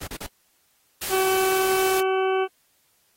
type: noise bursts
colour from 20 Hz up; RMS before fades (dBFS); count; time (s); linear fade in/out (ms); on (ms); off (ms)
pink; -34; 3; 0.01-0.266; 5; 62; 35
type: noise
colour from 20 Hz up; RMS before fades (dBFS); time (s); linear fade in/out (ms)
white; -30; 1.01-2.01; 10
type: harmonic tone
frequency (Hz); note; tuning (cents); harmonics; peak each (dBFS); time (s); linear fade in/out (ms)
379.6; F#4; +44; 1 / 2 / 3 / 4 / 6 / 7 / 8; -21 / -27 / -31 / -33 / -37 / -38 / -39; 1.09-2.48; 50
effects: white hiss -65 dBFS RMS until 3.16 s + AAC 48 kbps